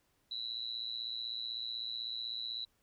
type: tone with amplitude modulation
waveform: sine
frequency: 3951 Hz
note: B7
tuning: in tune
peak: -33 dBFS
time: 0.31-2.65 s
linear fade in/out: 5 ms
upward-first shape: sine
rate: 116 Hz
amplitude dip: 100%
effects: pink hiss -75 dBFS RMS until 2.82 s